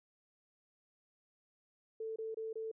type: tone bursts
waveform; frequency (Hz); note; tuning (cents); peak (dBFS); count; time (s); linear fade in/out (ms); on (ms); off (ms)
sine; 443.7; A4; +14; -38; 4; 2-2.715; 5; 160; 25
effects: none